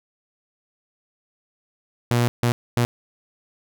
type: tone bursts at uneven times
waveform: sawtooth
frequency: 119.8 Hz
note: A#2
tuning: 48 cents sharp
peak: -13 dBFS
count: 3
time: 2.11-2.28 / 2.43-2.52 / 2.77-2.85 s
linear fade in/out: 0 ms
effects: none